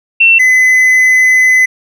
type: tone pair in turn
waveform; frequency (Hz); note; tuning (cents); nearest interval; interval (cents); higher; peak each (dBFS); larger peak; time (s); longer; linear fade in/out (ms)
sine / triangle; 2701 / 2023; E7 / B6; +42 / +41; perfect fourth; 501; first; -3; neither; 0.2-0.39 / 0.39-1.66; second; 10
effects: none